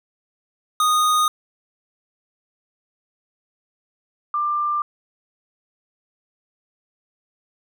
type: tone pair in turn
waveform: square / sine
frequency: 1237 / 1188.9 Hz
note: D#6 / D6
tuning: -10 / +21 cents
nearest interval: minor second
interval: 69 cents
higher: first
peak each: -16 / -19 dBFS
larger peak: first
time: 0.8-1.28 / 4.34-4.82 s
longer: neither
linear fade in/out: 2 ms
effects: none